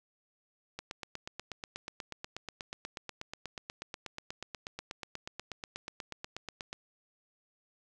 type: click train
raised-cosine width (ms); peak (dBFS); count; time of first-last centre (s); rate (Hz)
0.2; -22; 50; 0.79-6.729; 8.25
effects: none